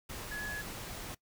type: tone in noise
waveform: sine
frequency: 1690 Hz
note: G#6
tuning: 30 cents sharp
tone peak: -37 dBFS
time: 0.31-0.62 s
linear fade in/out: 10 ms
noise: pink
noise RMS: -43 dBFS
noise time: 0.09-1.15 s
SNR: +3 dB
effects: noise-tail reverb RT60 0.1 s tail -20 dB re dry